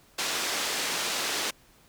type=band-pass noise; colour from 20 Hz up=white; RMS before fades=-30 dBFS; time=0.18-1.51 s; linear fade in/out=10 ms; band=240 to 5800 Hz; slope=12 dB/octave; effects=pink hiss -59 dBFS RMS until 1.88 s